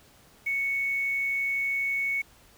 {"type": "tone with quantisation", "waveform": "sine", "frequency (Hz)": 2217, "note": "C#7", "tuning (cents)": 0, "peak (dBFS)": -25, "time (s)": [0.46, 2.22], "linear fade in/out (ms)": 10, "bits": 8, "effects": ["pink hiss -57 dBFS RMS until 2.57 s"]}